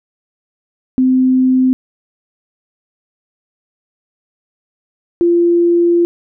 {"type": "tone pair in turn", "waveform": "sine", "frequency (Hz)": [257.9, 344.3], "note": ["C4", "F4"], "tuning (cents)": [-25, -25], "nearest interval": "perfect fourth", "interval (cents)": 500, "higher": "second", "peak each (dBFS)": -8, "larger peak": "neither", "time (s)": [[0.98, 1.73], [5.21, 6.05]], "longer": "second", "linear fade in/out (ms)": 0, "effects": []}